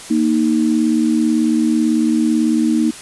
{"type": "tone pair together", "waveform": "sine", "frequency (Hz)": [233.1, 311.2], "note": ["A#3", "D#4"], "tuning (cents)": [0, 0], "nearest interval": "perfect fourth", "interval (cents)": 500, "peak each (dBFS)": -15, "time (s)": [0.1, 2.91], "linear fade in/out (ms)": 10, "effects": ["white hiss -34 dBFS RMS until 3.01 s", "resampled to 24000 Hz"]}